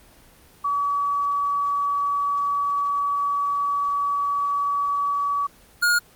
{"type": "tone pair in turn", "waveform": ["sine", "square"], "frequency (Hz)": [1140, 1430.1], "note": ["C#6", "F6"], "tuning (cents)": [48, 41], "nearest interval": "major third", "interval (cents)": 393, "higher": "second", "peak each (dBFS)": [-20, -17], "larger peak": "second", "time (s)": [[0.64, 5.47], [5.82, 5.99]], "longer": "first", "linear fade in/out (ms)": 10, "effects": ["pink hiss -52 dBFS RMS until 6.15 s", "Opus 24 kbps"]}